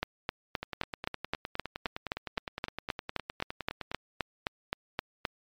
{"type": "two click trains", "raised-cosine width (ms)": 0.3, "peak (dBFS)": [-13, -19], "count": [21, 33], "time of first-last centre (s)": [[0.03, 5.252], [0.63, 3.915]], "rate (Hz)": [3.83, 9.74], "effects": ["MP3 96 kbps"]}